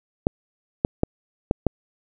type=clicks; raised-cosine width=2 ms; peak=-4 dBFS; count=5; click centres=0.269 / 0.849 / 1.034 / 1.511 / 1.667 s; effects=none